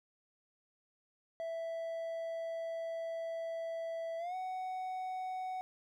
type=tone with pitch glide; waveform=triangle; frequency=660 to 745.1 Hz; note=E5 to F#5; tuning=+2 to +12 cents; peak=-35 dBFS; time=1.4-5.61 s; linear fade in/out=0 ms; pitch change=+210 cents; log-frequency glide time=4.18-4.35 s; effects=none